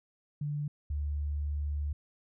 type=tone pair in turn; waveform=sine; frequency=146.83 / 73.2 Hz; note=D3 / D2; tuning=0 / -5 cents; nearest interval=octave; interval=1205 cents; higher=first; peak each=-31 / -30 dBFS; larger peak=second; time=0.41-0.68 / 0.9-1.93 s; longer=second; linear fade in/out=5 ms; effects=none